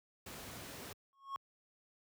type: noise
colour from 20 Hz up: pink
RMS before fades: -48 dBFS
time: 0.26-0.93 s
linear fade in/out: 5 ms
type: tone with exponential growth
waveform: triangle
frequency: 1094 Hz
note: C#6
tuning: 23 cents flat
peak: -33 dBFS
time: 1.13-1.36 s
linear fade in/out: 0 ms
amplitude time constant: 48 ms
effects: high-pass 80 Hz 12 dB/octave